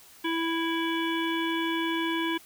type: harmonic tone with a mistuned harmonic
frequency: 329.6 Hz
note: E4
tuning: in tune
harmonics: 1 / 3 / 5 / 7 / 9 / 10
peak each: -28 / -33 / -35 / -36 / -38 / -38 dBFS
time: 0.24-2.38 s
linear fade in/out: 10 ms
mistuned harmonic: 10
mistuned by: +48 cents
effects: white hiss -53 dBFS RMS until 2.45 s